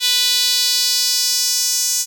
sawtooth tone with high-pass filter sweep, 493.9 Hz, B4, in tune, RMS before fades -17 dBFS, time 0-2.06 s, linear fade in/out 50 ms, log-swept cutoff 3600 to 6300 Hz, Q 2.9, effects none

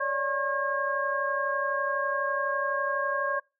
sine tone cluster, 559 / 591 / 1083 / 1622 Hz, C#5 / D5 / C#6 / G#6, +14 / +11 / -41 / -41 cents, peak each -32 / -34 / -30 / -30 dBFS, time 0-3.4 s, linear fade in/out 10 ms, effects noise-tail reverb RT60 0.3 s tail -26 dB re dry

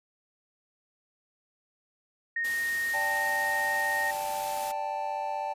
sine tone, 1854 Hz, A#6, 10 cents flat, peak -27 dBFS, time 2.36-4.11 s, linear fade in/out 5 ms
white noise, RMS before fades -40 dBFS, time 2.44-4.72 s, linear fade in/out 10 ms
triangle chord, D suspended fourth, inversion none, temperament equal, 587.3 / 784 / 880 Hz, D5 / G5 / A5, 0 / 0 / 0 cents, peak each -35 / -32 / -31 dBFS, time 2.93-5.54 s, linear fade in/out 20 ms
effects resampled to 32000 Hz

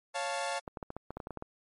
sawtooth chord, Db augmented, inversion none, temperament equal, 554.4 / 698.5 / 880 Hz, Db5 / F5 / A5, 0 / 0 / 0 cents, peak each -33 dBFS, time 0.14-0.6 s, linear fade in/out 20 ms
clicks, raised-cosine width 1 ms, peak -25 dBFS, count 12, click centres 0.678 / 0.772 / 0.828 / 0.904 / 0.966 / 1.106 / 1.17 / 1.202 / 1.271 / 1.307 / 1.373 / 1.424 s
effects MP3 48 kbps

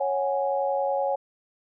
sine chord, C# suspended fourth, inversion none, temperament equal with one note detuned, 552.4 / 740 / 830.6 Hz, C#5 / F#5 / G#5, -6 / 0 / 0 cents, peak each -25 / -30 / -28 dBFS, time 0-1.16 s, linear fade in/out 10 ms, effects none

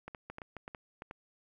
clicks, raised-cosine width 0.5 ms, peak -28 dBFS, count 10, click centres 0.08 / 0.148 / 0.3 / 0.384 / 0.418 / 0.567 / 0.679 / 0.748 / 1.021 / 1.111 s, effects 11-bit

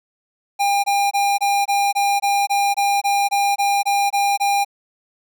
square tone bursts, 803 Hz, G5, 41 cents sharp, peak -16 dBFS, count 15, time 0.59-4.648 s, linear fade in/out 20 ms, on 250 ms, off 22 ms, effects none

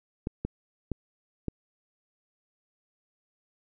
clicks, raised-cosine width 3 ms, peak -17 dBFS, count 4, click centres 0.271 / 0.45 / 0.917 / 1.483 s, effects none

